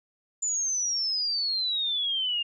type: exponential sweep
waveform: sine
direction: down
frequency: 7100 to 2794 Hz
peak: -25 dBFS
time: 0.42-2.43 s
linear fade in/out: 10 ms
effects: none